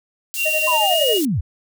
white high-pass noise, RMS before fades -27 dBFS, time 0.34-1.25 s, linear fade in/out 0 ms, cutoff 4500 Hz, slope 12 dB/octave
triangle tone with pitch glide, 2761 to 2868 Hz, F7 to F7, -20 to +45 cents, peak -17 dBFS, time 0.36-1.21 s, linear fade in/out 50 ms, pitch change +65 cents, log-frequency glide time 0.66-1.03 s
triangle tone with tremolo, 622.3 Hz, D#5, in tune, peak -17 dBFS, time 0.45-1.18 s, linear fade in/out 10 ms, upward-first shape sine, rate 11 Hz, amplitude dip 90%
sine linear sweep, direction down, 1046.5 to 61.74 Hz, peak -17 dBFS, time 0.67-1.41 s, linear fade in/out 10 ms
effects none

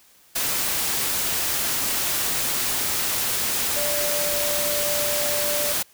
sine tone in noise, 587.3 Hz, D5, in tune, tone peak -27 dBFS, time 3.76-5.73 s, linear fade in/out 10 ms, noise white, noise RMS -24 dBFS, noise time 0.35-5.83 s, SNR -6 dB, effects white hiss -55 dBFS RMS until 5.93 s

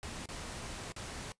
pink noise with dropouts, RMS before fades -43 dBFS, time 0.03-1.32 s, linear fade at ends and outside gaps 0 ms, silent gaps 0.257-0.288 / 0.921-0.963 s, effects noise-tail reverb RT60 0.1 s tail -18 dB re dry + resampled to 22050 Hz

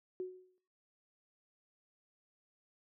sine tone with exponential decay, 368.7 Hz, F#4, 6 cents flat, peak -34 dBFS, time 0.2-0.58 s, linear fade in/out 0 ms, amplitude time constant 82 ms, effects noise-tail reverb RT60 0.6 s tail -21 dB re dry + high-pass 200 Hz 12 dB/octave

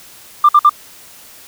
sine tone bursts, 1190 Hz, D6, 22 cents sharp, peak -3 dBFS, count 3, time 0.44-0.695 s, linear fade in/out 5 ms, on 49 ms, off 54 ms, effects tanh soft clip ceiling 0 dBFS + white hiss -40 dBFS RMS until 1.47 s

